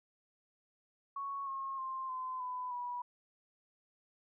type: tone with pitch steps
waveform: sine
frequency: 1108.7 / 1080.9 / 1053.8 / 1027.3 / 1001.5 / 976.4 Hz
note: C#6 / C#6 / C6 / C6 / B5 / B5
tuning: 0 / -44 / +12 / -32 / +24 / -20 cents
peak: -37 dBFS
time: 1.16-3.02 s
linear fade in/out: 5 ms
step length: 310 ms
effects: none